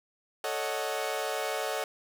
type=chord; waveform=sawtooth; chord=D# half-diminished seventh; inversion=second; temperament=equal; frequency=440 / 554.4 / 622.3 / 740 Hz; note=A4 / C#5 / D#5 / F#5; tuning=0 / 0 / 0 / 0 cents; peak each=-32 dBFS; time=0.44-1.84 s; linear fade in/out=2 ms; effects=none